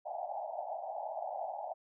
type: band-pass noise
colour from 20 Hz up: white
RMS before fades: -40 dBFS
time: 0.05-1.74 s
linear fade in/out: 20 ms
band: 600 to 850 Hz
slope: 96 dB/octave
effects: none